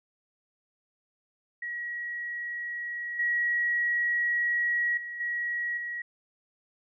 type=tone with level steps; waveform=sine; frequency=1911 Hz; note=A#6; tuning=43 cents sharp; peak=-32 / -24 / -35 / -28 / -32 dBFS; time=1.62-6.02 s; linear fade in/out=5 ms; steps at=3.19 / 4.97 / 5.2 / 5.77 s; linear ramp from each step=5 ms; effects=none